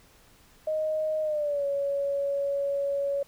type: tone with pitch glide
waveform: sine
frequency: 622.3 to 560.8 Hz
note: D#5 to C#5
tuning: 0 to +20 cents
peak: -25 dBFS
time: 0.67-3.23 s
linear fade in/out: 5 ms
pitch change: -180 cents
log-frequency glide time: 1.22-1.65 s
effects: pink hiss -58 dBFS RMS until 3.27 s